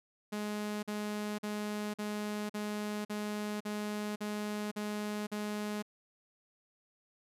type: tone bursts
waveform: sawtooth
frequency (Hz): 209.4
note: G#3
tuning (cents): +15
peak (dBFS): -31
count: 10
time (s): 0.32-5.825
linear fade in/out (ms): 10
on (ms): 510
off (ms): 45
effects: resampled to 32000 Hz

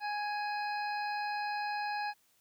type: harmonic tone with a mistuned harmonic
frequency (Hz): 830.6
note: G#5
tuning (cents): 0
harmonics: 1 / 2 / 3 / 5 / 6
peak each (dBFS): -34 / -40 / -44 / -48 / -50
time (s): 0-2.14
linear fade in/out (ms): 50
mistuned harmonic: 3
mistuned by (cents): +16
effects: white hiss -70 dBFS RMS until 2.4 s

